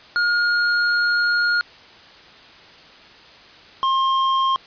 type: tone pair in turn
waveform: square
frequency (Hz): 1426 / 1064.3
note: F6 / C6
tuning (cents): +36 / +29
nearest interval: perfect fourth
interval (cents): 507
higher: first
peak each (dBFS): -17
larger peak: neither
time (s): 0.16-1.61 / 3.83-4.56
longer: first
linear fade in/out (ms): 0
effects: white hiss -45 dBFS RMS until 4.66 s + resampled to 11025 Hz